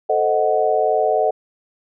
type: chord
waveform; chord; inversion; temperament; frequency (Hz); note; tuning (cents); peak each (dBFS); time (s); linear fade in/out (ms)
sine; A diminished seventh; none; equal; 440 / 523.3 / 622.3 / 740; A4 / C5 / Eb5 / Gb5; 0 / 0 / 0 / 0; -20 / -24 / -19 / -19; 0.09-1.31; 10
effects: none